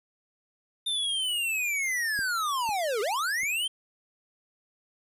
square linear two-way sweep, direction down then up, 3621 to 392 to 3188 Hz, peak -27 dBFS, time 0.86-3.68 s, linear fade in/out 10 ms, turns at 3.01 s
clicks, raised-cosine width 3 ms, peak -29 / -32 / -37 dBFS, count 3, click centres 2.191 / 2.691 / 3.433 s
effects resampled to 32000 Hz + 10-bit

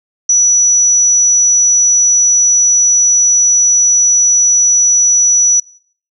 sine tone, 5900 Hz, F#8, 6 cents flat, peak -6 dBFS, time 0.29-5.6 s, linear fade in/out 5 ms, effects noise-tail reverb RT60 0.5 s tail -19 dB re dry

